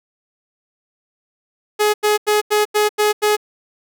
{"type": "tone bursts", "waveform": "sawtooth", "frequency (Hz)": 420.9, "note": "G#4", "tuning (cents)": 23, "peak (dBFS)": -9, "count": 7, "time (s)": [1.79, 3.368], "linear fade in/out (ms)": 20, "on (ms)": 150, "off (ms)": 88, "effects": []}